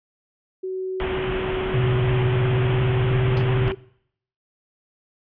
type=tone with pitch glide; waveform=sine; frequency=375 to 382.9 Hz; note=F#4 to G4; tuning=+23 to -41 cents; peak=-25 dBFS; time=0.63-3.75 s; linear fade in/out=10 ms; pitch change=+36 cents; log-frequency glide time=2.26-3.5 s
type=low-pass noise; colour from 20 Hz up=pink; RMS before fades=-28 dBFS; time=1-3.72 s; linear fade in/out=0 ms; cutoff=3300 Hz; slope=96 dB/octave
type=tone with vibrato; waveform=sine; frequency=124.7 Hz; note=B2; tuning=17 cents sharp; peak=-18 dBFS; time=1.74-3.68 s; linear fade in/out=0 ms; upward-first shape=sine; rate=17 Hz; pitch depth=150 cents each way
type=noise with exponential decay; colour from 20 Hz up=blue; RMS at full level=-27 dBFS; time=3.37-3.48 s; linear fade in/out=0 ms; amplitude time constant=22 ms
effects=noise-tail reverb RT60 0.7 s tail -22 dB re dry + resampled to 11025 Hz